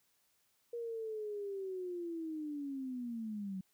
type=linear sweep; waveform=sine; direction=down; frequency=475.4 to 185 Hz; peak=-38 dBFS; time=0.73-3.61 s; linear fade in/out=5 ms; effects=white hiss -75 dBFS RMS until 3.73 s